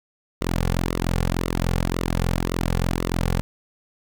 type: tone with flanger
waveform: sawtooth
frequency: 43.39 Hz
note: F1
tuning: 10 cents flat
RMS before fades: -23 dBFS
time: 0.41-3.41 s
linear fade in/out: 0 ms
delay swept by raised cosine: 1.2 to 3.2 ms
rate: 1.9 Hz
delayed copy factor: -0.75
effects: none